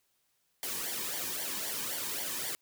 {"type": "noise with flanger", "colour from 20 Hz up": "white", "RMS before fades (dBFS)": -36, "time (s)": [0.63, 2.55], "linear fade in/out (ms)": 0, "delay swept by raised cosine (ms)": [0.76, 1.5], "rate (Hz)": 3.8, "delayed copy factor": -0.7, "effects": ["white hiss -75 dBFS RMS until 2.61 s"]}